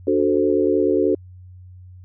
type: chord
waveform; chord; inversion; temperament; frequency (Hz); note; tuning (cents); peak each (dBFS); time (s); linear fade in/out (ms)
sine; D dominant seventh; none; equal; 293.7 / 370 / 440 / 523.3; D4 / F#4 / A4 / C5; 0 / 0 / 0 / 0; -21 / -19 / -20 / -24; 0.07-1.15; 5
effects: added 91 Hz sine -39 dBFS peak until 2.04 s